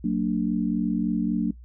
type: chord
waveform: sine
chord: Gb augmented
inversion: none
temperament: equal with one note detuned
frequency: 185 / 228.8 / 293.7 Hz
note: Gb3 / Bb3 / D4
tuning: 0 / -32 / 0 cents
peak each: -26 / -25 / -27 dBFS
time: 0.04-1.51 s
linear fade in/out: 5 ms
effects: noise-tail reverb RT60 0.1 s tail -20 dB re dry + added 60 Hz sine -42 dBFS peak until 1.64 s